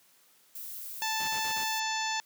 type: noise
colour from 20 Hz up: violet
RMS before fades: -41 dBFS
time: 0.55-1.8 s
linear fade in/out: 5 ms
type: harmonic tone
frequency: 880 Hz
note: A5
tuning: in tune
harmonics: 1 / 2 / 3 / 4 / 5 / 6 / 7 / 8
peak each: -33 / -36 / -38 / -39 / -40 / -41 / -41 / -42 dBFS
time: 1.02-2.2 s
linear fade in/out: 0 ms
type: noise bursts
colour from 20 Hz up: pink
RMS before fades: -43 dBFS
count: 4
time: 1.2-1.638 s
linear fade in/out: 0 ms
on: 75 ms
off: 46 ms
effects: white hiss -63 dBFS RMS until 2.25 s + high-pass 150 Hz 12 dB/octave